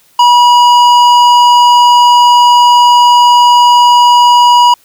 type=tone with hard clipping; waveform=sine; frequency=969 Hz; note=B5; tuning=33 cents flat; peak=-4 dBFS; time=0.19-4.74 s; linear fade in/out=5 ms; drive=11 dB; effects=white hiss -48 dBFS RMS until 4.84 s